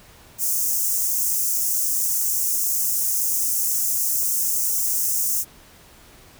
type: high-pass noise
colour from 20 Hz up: white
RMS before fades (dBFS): -22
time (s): 0.38-5.45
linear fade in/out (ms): 50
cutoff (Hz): 5800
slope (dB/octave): 48
effects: pink hiss -49 dBFS RMS until 6.39 s